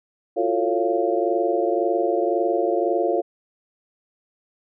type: tone cluster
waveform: sine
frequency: 341.5 / 363.4 / 447.1 / 554 / 692 Hz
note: F4 / F#4 / A4 / C#5 / F5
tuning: -39 / -31 / +28 / -1 / -16 cents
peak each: -25 dBFS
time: 0.36-3.22 s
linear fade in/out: 20 ms
effects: none